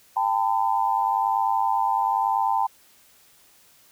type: tone cluster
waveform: sine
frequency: 795 / 896 / 1006 Hz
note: G5 / A5 / B5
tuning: +24 / +31 / +32 cents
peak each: -24 / -23 / -26 dBFS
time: 0.16-2.67 s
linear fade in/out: 10 ms
effects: white hiss -56 dBFS RMS until 3.91 s